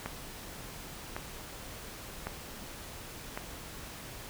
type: click train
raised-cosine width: 0.5 ms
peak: -20 dBFS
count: 4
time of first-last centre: 0.06-3.375 s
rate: 0.905 Hz
effects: pink hiss -45 dBFS RMS until 4.29 s